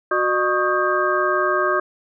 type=tone cluster; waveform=sine; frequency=367.7 / 606 / 1105 / 1244 / 1591 Hz; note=F#4 / D#5 / C#6 / D#6 / G6; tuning=-11 / -46 / -6 / -1 / +25 cents; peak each=-23 dBFS; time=0.11-1.8 s; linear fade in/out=5 ms; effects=none